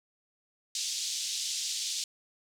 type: band-pass noise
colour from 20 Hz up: white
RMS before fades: -34 dBFS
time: 0.75-2.04 s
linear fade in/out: 2 ms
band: 3300 to 7100 Hz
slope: 24 dB/octave
effects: none